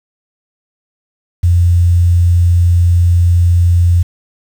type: tone with quantisation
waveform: sine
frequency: 87 Hz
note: F2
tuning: 6 cents flat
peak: -6 dBFS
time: 1.43-4.03 s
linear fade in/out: 10 ms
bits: 6
effects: none